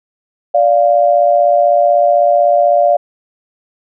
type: tone pair together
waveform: sine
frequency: 582.5 / 698.5 Hz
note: D5 / F5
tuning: -14 / 0 cents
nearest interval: minor third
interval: 314 cents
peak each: -10 dBFS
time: 0.54-2.97 s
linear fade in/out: 10 ms
effects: none